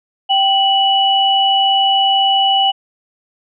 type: tone pair together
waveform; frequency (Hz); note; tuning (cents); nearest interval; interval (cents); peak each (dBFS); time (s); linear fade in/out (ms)
sine; 781.1 / 2949; G5 / F#7; -6 / -6; octave + major seventh; 2300; -13; 0.29-2.72; 20
effects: none